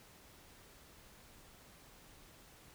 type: silence
effects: pink hiss -60 dBFS RMS until 2.74 s